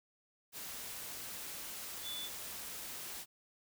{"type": "tone in noise", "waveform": "sine", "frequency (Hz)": 3476, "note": "A7", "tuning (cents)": -22, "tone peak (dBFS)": -41, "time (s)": [2.02, 2.3], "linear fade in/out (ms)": 50, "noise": "white", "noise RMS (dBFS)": -45, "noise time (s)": [0.52, 3.26], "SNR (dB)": 1, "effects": []}